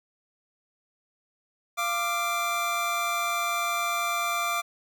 25% pulse tone pair together, 690.7 / 1181 Hz, F5 / D6, -19 / +9 cents, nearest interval major sixth, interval 928 cents, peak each -27 / -23 dBFS, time 1.77-4.62 s, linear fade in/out 20 ms, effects none

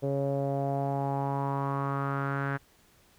sawtooth tone with low-pass filter sweep, 138.59 Hz, C#3, in tune, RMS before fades -30 dBFS, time 0.02-2.58 s, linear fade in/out 20 ms, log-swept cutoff 510 to 1600 Hz, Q 4.7, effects pink hiss -62 dBFS RMS until 3.18 s

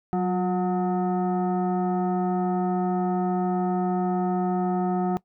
sine tone with frequency modulation, 185.1 Hz, F#3, 1 cent sharp, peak -21 dBFS, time 0.13-5.17 s, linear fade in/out 0 ms, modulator 543 Hz, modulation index 1.1, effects noise-tail reverb RT60 0.1 s tail -21 dB re dry

